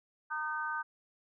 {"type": "harmonic tone", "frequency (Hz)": 306.6, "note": "D#4", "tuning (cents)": -25, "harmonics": [3, 4, 5], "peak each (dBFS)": [-39, -38, -36], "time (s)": [0.3, 0.83], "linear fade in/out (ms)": 20, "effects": []}